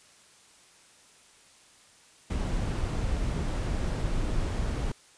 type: noise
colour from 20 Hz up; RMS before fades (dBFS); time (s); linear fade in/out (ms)
brown; -29; 2.3-4.92; 5
effects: white hiss -57 dBFS RMS until 5.17 s + resampled to 22050 Hz